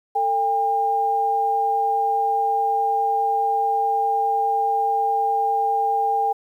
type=tone pair together; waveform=sine; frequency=447.6 / 803.1 Hz; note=A4 / G5; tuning=+30 / +42 cents; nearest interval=minor seventh; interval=1012 cents; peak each=-27 / -18 dBFS; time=0.15-6.33 s; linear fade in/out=10 ms; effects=9-bit